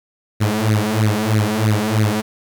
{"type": "tone with flanger", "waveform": "sawtooth", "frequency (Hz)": 107.5, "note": "A2", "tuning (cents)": -40, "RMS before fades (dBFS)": -17, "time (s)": [0.4, 2.22], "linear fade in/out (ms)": 20, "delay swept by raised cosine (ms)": [0.46, 5.26], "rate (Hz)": 3.1, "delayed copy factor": 0.9, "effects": ["8-bit"]}